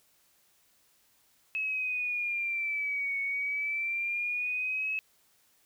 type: exponential two-way sweep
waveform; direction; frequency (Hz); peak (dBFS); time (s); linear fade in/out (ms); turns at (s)
sine; down then up; 2585 to 2217 to 2585; -29; 1.55-4.99; 0; 3.2
effects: white hiss -67 dBFS RMS until 5.65 s